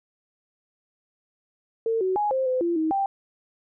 sine tone with pitch steps, 452.6 / 374.6 / 833 / 526 / 511 / 342.3 / 316.8 / 786 Hz, A4 / F#4 / G#5 / C5 / C5 / F4 / D#4 / G5, +49 / +21 / +5 / +9 / -41 / -35 / +31 / +4 cents, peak -21 dBFS, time 1.86-3.06 s, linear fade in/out 2 ms, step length 150 ms, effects none

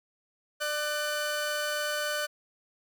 sawtooth tone pair together, 595.3 / 1500 Hz, D5 / F#6, +23 / +23 cents, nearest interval octave + major third, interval 1600 cents, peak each -28 dBFS, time 0.6-2.27 s, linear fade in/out 20 ms, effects none

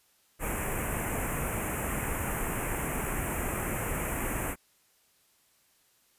pink band-stop noise, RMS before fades -32 dBFS, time 0.39-4.56 s, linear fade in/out 50 ms, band 2600 to 7400 Hz, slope 48 dB/octave, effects white hiss -67 dBFS RMS until 6.18 s + resampled to 32000 Hz

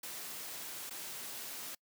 white noise with dropouts, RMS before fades -44 dBFS, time 0.03-1.75 s, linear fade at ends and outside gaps 5 ms, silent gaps 0.897-0.907 s, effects noise-tail reverb RT60 0.1 s tail -26 dB re dry + high-pass 150 Hz 12 dB/octave

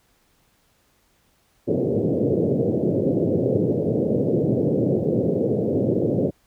white band-pass noise, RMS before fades -21 dBFS, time 1.67-6.31 s, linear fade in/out 20 ms, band 100 to 530 Hz, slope 48 dB/octave, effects pink hiss -63 dBFS RMS until 6.46 s

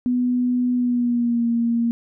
sine tone with pitch glide, 247.5 to 233.6 Hz, B3 to A#3, +4 to +4 cents, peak -17 dBFS, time 0.06-1.91 s, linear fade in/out 0 ms, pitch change -100 cents, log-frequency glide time 0.74-1.47 s, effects none

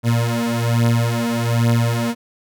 30% pulse beating tone pair, 116.54 / 117.74 Hz, A#2 / A#2, 0 / +18 cents, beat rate 1.2 Hz, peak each -16 dBFS, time 0.03-2.15 s, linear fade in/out 50 ms, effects none

